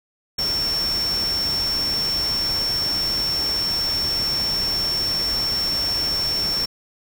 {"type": "tone in noise", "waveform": "sine", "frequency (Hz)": 5440, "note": "F8", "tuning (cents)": -46, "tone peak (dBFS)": -20, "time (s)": [0.38, 6.66], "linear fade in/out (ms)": 10, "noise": "pink", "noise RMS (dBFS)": -31, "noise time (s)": [0.38, 6.66], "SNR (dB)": 8, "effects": []}